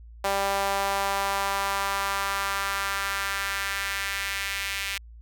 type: tone with high-pass filter sweep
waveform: sawtooth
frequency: 197.3 Hz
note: G3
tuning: 11 cents sharp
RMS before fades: -28 dBFS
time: 0.24-4.98 s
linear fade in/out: 5 ms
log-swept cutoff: 670 to 2300 Hz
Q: 1.9
effects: added 57 Hz sine -43 dBFS peak until 5.21 s